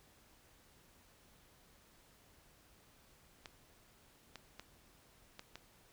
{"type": "clicks", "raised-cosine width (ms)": 0.2, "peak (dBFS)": -30, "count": 5, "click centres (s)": [3.458, 4.357, 4.596, 5.394, 5.556], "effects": ["pink hiss -66 dBFS RMS until 5.92 s"]}